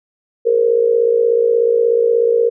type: tone with amplitude modulation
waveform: sine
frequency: 466.2 Hz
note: A#4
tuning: in tune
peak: -7 dBFS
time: 0.45-2.5 s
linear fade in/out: 20 ms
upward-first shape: sine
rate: 56.6 Hz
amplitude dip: 75%
effects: none